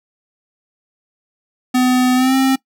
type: tone with pitch glide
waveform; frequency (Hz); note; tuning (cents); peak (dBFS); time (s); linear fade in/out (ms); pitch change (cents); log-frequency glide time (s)
square; 252.4 to 265.3; B3 to C4; +38 to +24; -12; 1.74-2.56; 10; +86; 2.15-2.35
effects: noise-tail reverb RT60 0.1 s tail -21 dB re dry